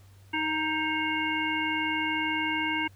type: harmonic tone with a mistuned harmonic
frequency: 311.1 Hz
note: D#4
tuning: in tune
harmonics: 1 / 3 / 5 / 7 / 9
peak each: -32 / -32 / -34 / -31 / -34 dBFS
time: 0.33-2.88 s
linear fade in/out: 10 ms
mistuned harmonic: 5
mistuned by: +27 cents
effects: added 97 Hz sine -51 dBFS peak until 2.95 s + pink hiss -62 dBFS RMS until 2.95 s